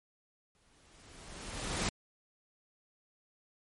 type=noise with exponential growth; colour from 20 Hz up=pink; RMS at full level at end=-31 dBFS; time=0.55-1.89 s; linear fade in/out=0 ms; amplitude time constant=290 ms; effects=MP3 48 kbps